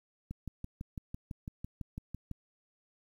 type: click train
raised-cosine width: 5 ms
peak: -27 dBFS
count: 13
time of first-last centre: 0.31-2.313 s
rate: 5.99 Hz
effects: 10-bit